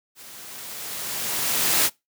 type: noise with level ramp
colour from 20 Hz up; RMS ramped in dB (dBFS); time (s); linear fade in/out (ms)
white; -44 to -18; 0.15-1.9; 50
effects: noise-tail reverb RT60 0.2 s tail -23 dB re dry + high-pass 100 Hz 12 dB/octave